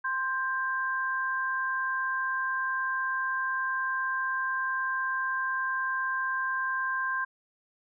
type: tone pair together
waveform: sine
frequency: 1046.5 / 1582.5 Hz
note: C6 / G6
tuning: 0 / +16 cents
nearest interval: perfect fifth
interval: 716 cents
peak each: -31 / -29 dBFS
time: 0.04-7.25 s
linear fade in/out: 10 ms
effects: none